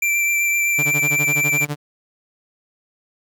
square tone with vibrato, 2349 Hz, D7, in tune, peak -17 dBFS, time 0.02-1.65 s, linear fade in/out 5 ms, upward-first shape triangle, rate 7.8 Hz, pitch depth 16 cents each way
sawtooth tone with tremolo, 146.83 Hz, D3, in tune, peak -17 dBFS, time 0.78-1.76 s, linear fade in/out 10 ms, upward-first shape sine, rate 12 Hz, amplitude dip 95%
effects none

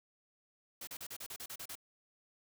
white noise bursts, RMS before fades -45 dBFS, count 10, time 0.81-1.754 s, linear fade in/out 5 ms, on 62 ms, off 36 ms, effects none

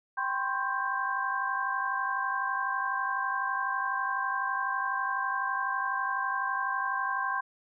sine tone cluster, 783 / 1030 / 1082 / 1579 Hz, G5 / C6 / C#6 / G6, -2 / -28 / -42 / +12 cents, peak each -37 / -33 / -33 / -32 dBFS, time 0.17-7.41 s, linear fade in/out 10 ms, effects none

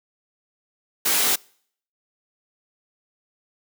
white noise with comb filter, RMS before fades -20 dBFS, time 1.05-1.36 s, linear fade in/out 10 ms, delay 17 ms, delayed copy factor +0.6, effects noise-tail reverb RT60 0.6 s tail -26 dB re dry + high-pass 200 Hz 12 dB/octave

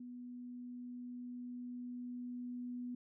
sine tone with level ramp, 245.8 Hz, B3, 8 cents flat, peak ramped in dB -46 to -40 dBFS, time 0-2.95 s, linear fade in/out 5 ms, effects none

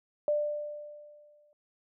sine tone with exponential decay, 593 Hz, D5, 17 cents sharp, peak -23 dBFS, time 0.28-1.53 s, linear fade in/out 1 ms, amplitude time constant 270 ms, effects none

